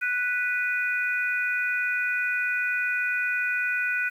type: harmonic tone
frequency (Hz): 493.9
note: B4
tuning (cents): 0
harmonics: 3 / 4 / 5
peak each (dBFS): -25 / -34 / -29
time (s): 0.01-4.1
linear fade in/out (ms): 20
effects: 9-bit